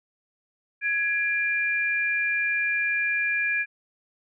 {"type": "tone pair together", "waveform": "sine", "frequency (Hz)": [1667, 2384], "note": ["G#6", "D7"], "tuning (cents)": [6, 25], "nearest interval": "tritone", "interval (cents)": 619, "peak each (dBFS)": -25, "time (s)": [0.81, 3.66], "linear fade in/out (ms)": 50, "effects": []}